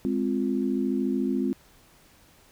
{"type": "chord", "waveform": "sine", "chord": "F minor", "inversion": "first", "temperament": "equal", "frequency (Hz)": [207.7, 261.6, 349.2], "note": ["Ab3", "C4", "F4"], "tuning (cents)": [0, 0, 0], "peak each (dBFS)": [-28, -26, -30], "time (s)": [0.05, 1.53], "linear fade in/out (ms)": 0, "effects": ["pink hiss -57 dBFS RMS until 2.51 s"]}